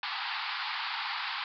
pink band-pass noise, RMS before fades -35 dBFS, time 0.03-1.44 s, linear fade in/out 2 ms, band 790 to 4800 Hz, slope 96 dB/octave, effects none

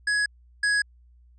square tone pair in turn, 1675 / 1667.3 Hz, G#6 / G#6, +14 / +6 cents, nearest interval unison, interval 8 cents, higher first, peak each -22 / -21 dBFS, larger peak second, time 0.07-0.26 / 0.63-0.82 s, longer neither, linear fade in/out 5 ms, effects added 60 Hz sine -52 dBFS peak until 1.38 s + resampled to 22050 Hz

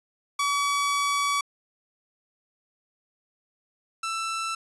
sawtooth tone pair in turn, 1139 / 1330.3 Hz, C#6 / E6, +47 / +15 cents, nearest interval minor third, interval 268 cents, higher second, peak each -19 / -24 dBFS, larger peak first, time 0.39-1.41 / 4.03-4.55 s, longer first, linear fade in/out 5 ms, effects resampled to 24000 Hz

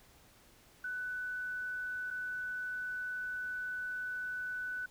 sine tone with dropouts, 1494 Hz, F#6, 16 cents sharp, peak -36 dBFS, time 0.84-4.86 s, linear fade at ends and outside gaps 5 ms, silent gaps 2.105-2.109 s, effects pink hiss -62 dBFS RMS until 4.9 s

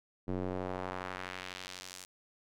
square tone with band-pass filter sweep, 46.09 Hz, F#1, 6 cents flat, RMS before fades -40 dBFS, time 0.27-2.06 s, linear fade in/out 20 ms, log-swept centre 300 to 8100 Hz, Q 0.99, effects none

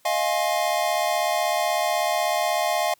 square chord, F minor seventh, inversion third, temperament equal with one note detuned, 622.3 / 698.5 / 830.6 / 1069.1 Hz, Eb5 / F5 / Ab5 / C6, 0 / 0 / 0 / +37 cents, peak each -27 / -25 / -29 / -31 dBFS, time 0.05-2.94 s, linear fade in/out 5 ms, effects white hiss -61 dBFS RMS until 2.99 s

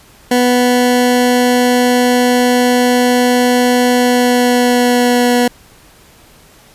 20% pulse tone with pitch glide, 246.9 to 244.1 Hz, B3 to B3, 0 to -20 cents, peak -4 dBFS, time 0.31-5.48 s, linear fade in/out 5 ms, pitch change -20 cents, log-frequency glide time 3.91-5.33 s, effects pink hiss -44 dBFS RMS until 6.74 s + resampled to 32000 Hz

